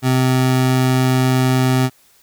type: tone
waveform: 25% pulse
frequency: 129.1 Hz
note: C3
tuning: 23 cents flat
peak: -9 dBFS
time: 0.02-1.9 s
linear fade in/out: 50 ms
effects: white hiss -53 dBFS RMS until 2.22 s